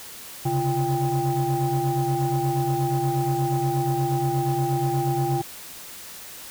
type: tone cluster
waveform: sine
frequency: 131.3 / 139.7 / 344.9 / 792 Hz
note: C3 / C#3 / F4 / G5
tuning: +6 / +14 / -22 / +18 cents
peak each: -25 dBFS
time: 0.45-5.42 s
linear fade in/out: 10 ms
effects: tanh soft clip ceiling -15 dBFS + white hiss -40 dBFS RMS until 6.5 s